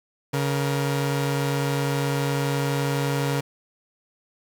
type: tone pair together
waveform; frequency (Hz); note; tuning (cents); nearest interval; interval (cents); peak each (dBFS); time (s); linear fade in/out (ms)
sawtooth; 139.7 / 471; C#3 / A#4; +14 / +18; octave + major sixth; 2104; -19 / -25; 0.33-3.41; 10
effects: none